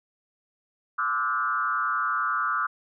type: tone with frequency modulation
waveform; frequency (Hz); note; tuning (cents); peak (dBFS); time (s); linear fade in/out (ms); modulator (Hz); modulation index
sine; 1300; E6; -24; -23; 0.98-2.67; 10; 129; 1.4
effects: none